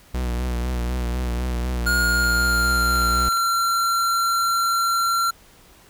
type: tone with vibrato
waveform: 45% pulse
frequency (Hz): 61.1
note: B1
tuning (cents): -18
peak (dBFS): -22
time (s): 0.14-3.29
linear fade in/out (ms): 5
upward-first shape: sine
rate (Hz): 4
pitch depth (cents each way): 51
type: tone with pitch glide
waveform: square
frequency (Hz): 1426 to 1366.3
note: F6 to F6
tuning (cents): +36 to -38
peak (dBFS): -19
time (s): 1.86-5.31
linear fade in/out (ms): 10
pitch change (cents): -74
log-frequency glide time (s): 2.03-3.29
type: clicks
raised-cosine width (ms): 0.3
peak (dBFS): -23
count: 5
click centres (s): 2.24 / 2.957 / 3.018 / 3.324 / 3.372
effects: pink hiss -51 dBFS RMS until 5.89 s